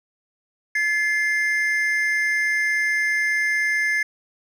triangle tone pair together, 1722.4 / 2093 Hz, A6 / C7, -37 / 0 cents, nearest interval minor third, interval 337 cents, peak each -20 dBFS, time 0.75-4.03 s, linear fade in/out 5 ms, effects none

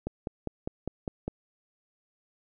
click train, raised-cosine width 2 ms, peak -18 dBFS, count 7, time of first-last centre 0.07-1.28 s, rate 4.96 Hz, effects none

